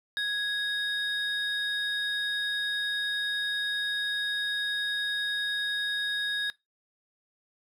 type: tone pair together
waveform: triangle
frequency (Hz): 1661.2 / 3729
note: G#6 / A#7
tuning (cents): 0 / 0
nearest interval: octave + major second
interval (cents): 1400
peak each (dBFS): -28 / -29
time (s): 0.17-6.5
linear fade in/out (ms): 0
effects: noise-tail reverb RT60 0.2 s tail -22 dB re dry